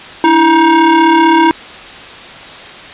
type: ring-modulated tone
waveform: square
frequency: 311.1 Hz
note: D#4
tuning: in tune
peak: -3 dBFS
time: 0.24-1.51 s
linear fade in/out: 0 ms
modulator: 640 Hz
effects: white hiss -30 dBFS RMS until 2.93 s + resampled to 8000 Hz